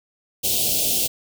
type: band-stop noise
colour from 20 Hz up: white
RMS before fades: -21 dBFS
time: 0.43-1.08 s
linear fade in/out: 20 ms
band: 720 to 2700 Hz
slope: 48 dB/octave
effects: none